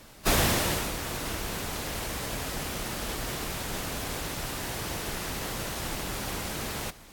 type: noise with ADSR envelope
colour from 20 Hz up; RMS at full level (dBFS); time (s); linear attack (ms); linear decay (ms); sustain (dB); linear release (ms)
pink; -22; 0.25-6.91; 23; 660; -12; 14
effects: pink hiss -51 dBFS RMS until 7.12 s + AAC 64 kbps